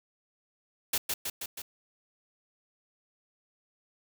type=noise with echo; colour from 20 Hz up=white; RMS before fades=-28 dBFS; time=0.93-0.98 s; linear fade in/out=5 ms; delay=160 ms; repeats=4; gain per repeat=-3 dB; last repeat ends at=1.62 s; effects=none